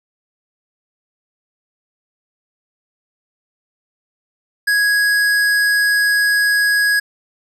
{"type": "tone with hard clipping", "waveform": "sine", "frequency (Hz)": 1661.2, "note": "G#6", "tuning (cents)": 0, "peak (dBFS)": -14, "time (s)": [4.67, 7], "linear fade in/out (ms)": 10, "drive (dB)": 14, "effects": []}